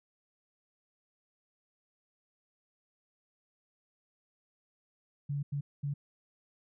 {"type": "tone bursts at uneven times", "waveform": "sine", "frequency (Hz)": 142.7, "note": "D3", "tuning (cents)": -49, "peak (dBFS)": -31, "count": 3, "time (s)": [[5.29, 5.43], [5.52, 5.61], [5.83, 5.94]], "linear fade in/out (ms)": 10, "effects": []}